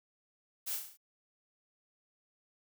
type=noise with echo; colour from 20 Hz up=blue; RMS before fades=-37 dBFS; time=0.66-0.77 s; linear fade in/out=20 ms; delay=34 ms; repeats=6; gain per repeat=-4 dB; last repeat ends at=0.974 s; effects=none